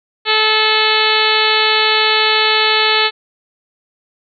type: harmonic tone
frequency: 434.1 Hz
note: A4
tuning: 23 cents flat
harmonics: 1 / 2 / 3 / 4 / 5 / 6 / 7 / 8 / 9 / 10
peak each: -20 / -20 / -20 / -20 / -20 / -20 / -20 / -20 / -20 / -20 dBFS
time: 0.25-3.11 s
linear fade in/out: 50 ms
effects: none